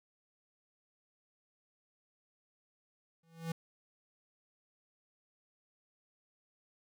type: tone with exponential growth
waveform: square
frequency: 164.81 Hz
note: E3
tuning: in tune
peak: -33 dBFS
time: 3.23-3.52 s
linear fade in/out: 5 ms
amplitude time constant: 61 ms
effects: none